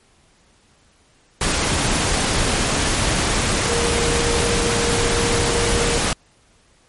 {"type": "tone in noise", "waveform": "sine", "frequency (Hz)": 469.8, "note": "A#4", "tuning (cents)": 13, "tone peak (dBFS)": -22, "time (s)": [3.69, 5.98], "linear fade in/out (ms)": 2, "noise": "pink", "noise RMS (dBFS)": -19, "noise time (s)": [1.41, 6.13], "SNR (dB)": -6, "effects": ["pink hiss -56 dBFS RMS until 6.88 s", "MP3 48 kbps"]}